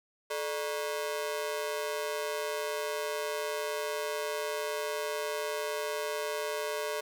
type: ring-modulated tone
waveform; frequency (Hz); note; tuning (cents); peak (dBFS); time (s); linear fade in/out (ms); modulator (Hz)
sawtooth; 515; C5; -28; -25; 0.3-7.01; 10; 80.5
effects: none